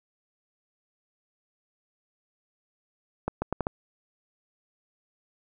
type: accelerating click train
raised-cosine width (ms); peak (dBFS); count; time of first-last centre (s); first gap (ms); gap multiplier
1; -13; 5; 3.28-3.669; 140; 0.76
effects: none